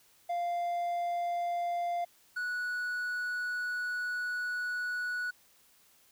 triangle tone pair in turn, 696 / 1470.7 Hz, F5 / F#6, -6 / -11 cents, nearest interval octave + minor second, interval 1295 cents, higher second, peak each -28 / -30 dBFS, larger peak first, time 0.29-2.05 / 2.36-5.31 s, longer second, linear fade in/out 10 ms, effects white hiss -64 dBFS RMS until 6.11 s

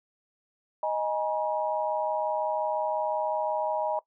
sine chord, D# suspended fourth, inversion none, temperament equal with one note detuned, 622.3 / 830.6 / 956.3 Hz, D#5 / G#5 / A#5, 0 / 0 / +44 cents, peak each -29 / -31 / -30 dBFS, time 0.83-3.99 s, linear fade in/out 2 ms, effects noise-tail reverb RT60 0.1 s tail -19 dB re dry

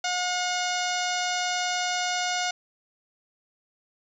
harmonic tone with a mistuned harmonic, 721 Hz, F#5, 45 cents flat, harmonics 1 / 2 / 3 / 4 / 5 / 6 / 7 / 8 / 9 / 10, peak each -29 / -32 / -34 / -35 / -36 / -37 / -37 / -38 / -39 / -39 dBFS, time 0.04-2.51 s, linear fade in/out 5 ms, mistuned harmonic 9, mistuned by -50 cents, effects 10-bit

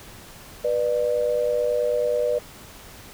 sine tone pair together, 488.3 / 597.6 Hz, B4 / D5, -20 / +30 cents, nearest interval minor third, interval 350 cents, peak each -22 / -23 dBFS, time 0.64-2.39 s, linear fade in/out 10 ms, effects pink hiss -44 dBFS RMS until 3.13 s

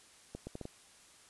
accelerating click train, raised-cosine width 2 ms, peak -28 dBFS, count 5, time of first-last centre 0.35-0.654 s, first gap 120 ms, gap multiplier 0.7, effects white hiss -60 dBFS RMS until 1.29 s + resampled to 24000 Hz

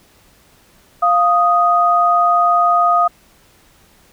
sine tone pair together, 698.5 / 1244.6 Hz, F5 / D#6, 0 / 0 cents, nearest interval minor seventh, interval 1000 cents, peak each -14 / -12 dBFS, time 1.02-3.08 s, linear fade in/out 10 ms, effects pink hiss -51 dBFS RMS until 4.12 s

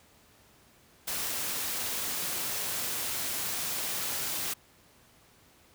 white noise, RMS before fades -33 dBFS, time 1.07-4.54 s, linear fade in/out 10 ms, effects pink hiss -60 dBFS RMS until 5.74 s + high-pass 60 Hz 12 dB/octave

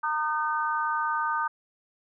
harmonic tone, 305.5 Hz, D#4, 32 cents flat, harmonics 3 / 4 / 5, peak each -29 / -28 / -31 dBFS, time 0.03-1.48 s, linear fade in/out 10 ms, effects none

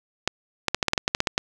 clicks, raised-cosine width 0.2 ms, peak -3 dBFS, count 12, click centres 0.276 / 0.683 / 0.746 / 0.828 / 0.883 / 0.934 / 0.978 / 1.079 / 1.149 / 1.204 / 1.272 / 1.379 s, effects none

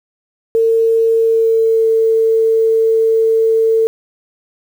sine tone with pitch glide, 453.1 to 448.2 Hz, A#4 to A4, -49 to +32 cents, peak -9 dBFS, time 0.55-3.87 s, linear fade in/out 0 ms, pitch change -19 cents, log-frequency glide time 1.15-1.89 s, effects 7-bit

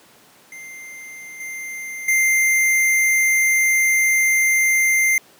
square tone with level steps, 2093 Hz, C7, in tune, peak -35 / -29 / -15 dBFS, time 0.52-5.18 s, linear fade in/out 2 ms, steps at 1.4 / 2.08 s, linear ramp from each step 5 ms, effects pink hiss -50 dBFS RMS until 5.39 s + high-pass 200 Hz 12 dB/octave

